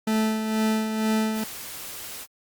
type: tone with tremolo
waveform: 40% pulse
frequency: 218.7 Hz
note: A3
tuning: 10 cents flat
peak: -19 dBFS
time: 0.07-1.44 s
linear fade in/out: 5 ms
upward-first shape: sine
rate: 2.1 Hz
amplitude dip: 50%
type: noise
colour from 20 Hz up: white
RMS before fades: -37 dBFS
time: 1.33-2.27 s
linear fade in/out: 50 ms
effects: Opus 48 kbps